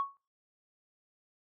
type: tone with exponential decay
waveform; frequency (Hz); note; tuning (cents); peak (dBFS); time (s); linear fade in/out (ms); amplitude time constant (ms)
sine; 1108.7; C#6; 0; -25; 0-0.17; 0; 36
effects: noise-tail reverb RT60 0.4 s tail -26 dB re dry + tanh soft clip ceiling -21 dBFS